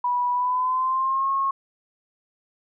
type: tone with pitch glide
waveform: sine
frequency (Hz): 980 to 1087.4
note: B5 to C#6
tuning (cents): -14 to -34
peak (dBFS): -20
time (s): 0.04-1.51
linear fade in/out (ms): 5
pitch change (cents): +180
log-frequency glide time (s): 0.32-1.3
effects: none